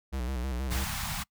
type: tone with vibrato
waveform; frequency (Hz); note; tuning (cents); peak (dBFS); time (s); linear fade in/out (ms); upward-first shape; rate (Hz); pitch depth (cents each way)
square; 63.5; B1; +49; -31; 0.12-0.85; 20; square; 6.3; 88
type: band-stop noise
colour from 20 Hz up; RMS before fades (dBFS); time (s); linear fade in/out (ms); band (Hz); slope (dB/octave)
pink; -34; 0.7-1.24; 20; 220 to 710; 48
effects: noise-tail reverb RT60 0.1 s tail -25 dB re dry